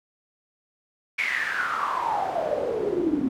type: noise with band-pass filter sweep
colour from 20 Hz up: pink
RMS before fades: -26 dBFS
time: 1.18-3.29 s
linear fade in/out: 10 ms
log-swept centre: 2300 to 260 Hz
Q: 10
effects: none